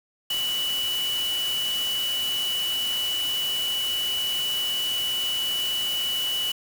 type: tone in noise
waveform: sine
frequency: 2956 Hz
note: F#7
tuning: 2 cents flat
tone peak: -24 dBFS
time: 0.3-6.52 s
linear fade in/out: 5 ms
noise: white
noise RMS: -34 dBFS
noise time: 0.3-6.52 s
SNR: +7 dB
effects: none